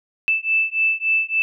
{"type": "beating tone pair", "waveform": "sine", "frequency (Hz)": [2637, 2640.5], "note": ["E7", "E7"], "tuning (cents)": [0, 2], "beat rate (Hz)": 3.5, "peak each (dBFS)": -20, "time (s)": [0.28, 1.42], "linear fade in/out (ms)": 0, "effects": []}